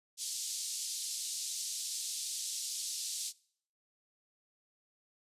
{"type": "band-pass noise", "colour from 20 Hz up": "white", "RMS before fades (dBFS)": -39, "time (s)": [0.17, 3.33], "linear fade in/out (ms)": 50, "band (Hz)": [3900, 9000], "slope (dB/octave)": 24, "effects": ["noise-tail reverb RT60 0.6 s tail -23 dB re dry", "resampled to 32000 Hz"]}